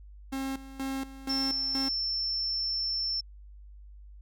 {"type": "tone with tremolo", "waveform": "45% pulse", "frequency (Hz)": 268.5, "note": "C4", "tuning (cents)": 45, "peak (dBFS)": -31, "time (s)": [0.32, 1.89], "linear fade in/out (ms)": 10, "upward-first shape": "square", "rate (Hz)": 2.1, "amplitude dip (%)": 80}
{"type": "tone", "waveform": "sine", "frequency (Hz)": 5370, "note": "E8", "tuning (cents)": 31, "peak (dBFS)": -28, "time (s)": [1.29, 3.21], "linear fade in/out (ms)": 10}
{"effects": ["added 50 Hz sine -46 dBFS peak until 4.21 s"]}